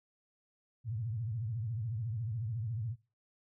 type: tone with vibrato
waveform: sine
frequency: 112.8 Hz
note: A2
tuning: 44 cents sharp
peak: -34 dBFS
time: 0.84-2.96 s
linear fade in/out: 50 ms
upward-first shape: triangle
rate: 14 Hz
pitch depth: 230 cents each way
effects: noise-tail reverb RT60 0.3 s tail -21 dB re dry

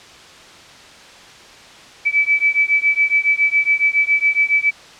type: beating tone pair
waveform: sine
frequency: 2300 / 2307.2 Hz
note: D7 / D7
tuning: -37 / -31 cents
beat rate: 7.2 Hz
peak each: -16 dBFS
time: 2.05-4.71 s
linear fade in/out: 20 ms
effects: white hiss -41 dBFS RMS until 4.99 s + low-pass 5000 Hz 12 dB/octave

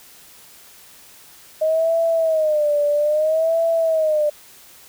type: tone with vibrato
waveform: sine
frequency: 622.3 Hz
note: D#5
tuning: in tune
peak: -15 dBFS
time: 1.61-4.3 s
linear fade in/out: 10 ms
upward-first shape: sine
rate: 0.61 Hz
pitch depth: 110 cents each way
effects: white hiss -46 dBFS RMS until 4.88 s

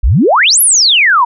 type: exponential two-way sweep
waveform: sine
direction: up then down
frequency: 43.08 to 11850 to 908 Hz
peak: -5 dBFS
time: 0.03-1.25 s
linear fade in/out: 10 ms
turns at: 0.61 s
effects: none

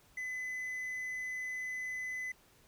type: tone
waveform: triangle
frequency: 2014 Hz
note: B6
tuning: 33 cents sharp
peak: -35 dBFS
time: 0.17-2.32 s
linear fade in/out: 5 ms
effects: pink hiss -65 dBFS RMS until 2.67 s

